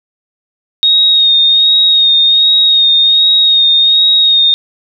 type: tone with vibrato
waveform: sine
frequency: 3729 Hz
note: A#7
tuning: in tune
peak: -5 dBFS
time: 0.83-4.54 s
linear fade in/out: 0 ms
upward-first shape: sine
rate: 1.3 Hz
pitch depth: 28 cents each way
effects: none